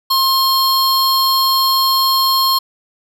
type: tone pair together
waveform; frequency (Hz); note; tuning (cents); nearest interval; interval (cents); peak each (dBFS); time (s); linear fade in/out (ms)
square; 1063 / 4293; C6 / C8; +27 / +44; 2 octaves; 2417; -15; 0.1-2.59; 10
effects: none